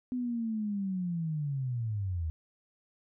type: linear sweep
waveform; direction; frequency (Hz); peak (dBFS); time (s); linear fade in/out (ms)
sine; down; 253.4 to 76.9; -30; 0.12-2.3; 0
effects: none